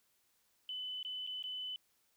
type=tone with dropouts; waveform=sine; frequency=3011 Hz; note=F#7; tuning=30 cents sharp; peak=-39 dBFS; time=0.69-1.76 s; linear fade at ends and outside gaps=1 ms; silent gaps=1.029-1.049 / 1.266-1.273 / 1.425-1.439 s; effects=white hiss -75 dBFS RMS until 2.16 s